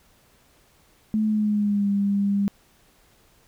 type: tone with pitch glide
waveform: sine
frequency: 216 to 200.4 Hz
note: A3 to G3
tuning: -32 to +38 cents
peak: -19 dBFS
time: 1.14-2.48 s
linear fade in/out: 0 ms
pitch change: -130 cents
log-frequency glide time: 1.25-1.89 s
effects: pink hiss -59 dBFS RMS until 3.47 s